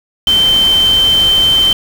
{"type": "tone in noise", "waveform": "sine", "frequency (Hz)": 3104, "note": "G7", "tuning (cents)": -18, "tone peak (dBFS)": -7, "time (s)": [0.27, 1.73], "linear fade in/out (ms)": 2, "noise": "pink", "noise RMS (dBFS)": -22, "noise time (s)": [0.27, 1.73], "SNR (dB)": 12, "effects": []}